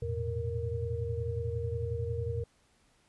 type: tone cluster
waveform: sine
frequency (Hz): 83.5 / 109.3 / 120.3 / 466.7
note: E2 / A2 / B2 / A#4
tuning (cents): +23 / -11 / -45 / +2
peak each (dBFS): -36 / -36 / -39 / -36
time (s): 0.02-2.44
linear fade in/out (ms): 5
effects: pink hiss -68 dBFS RMS until 3.08 s + resampled to 24000 Hz